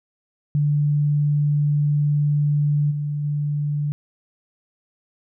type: tone with level steps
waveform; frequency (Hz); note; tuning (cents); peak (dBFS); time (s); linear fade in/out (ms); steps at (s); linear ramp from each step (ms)
sine; 146.83; D3; 0; -16 / -22 / -20; 0.55-3.92; 0; 2.9 / 3.23; 20
effects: none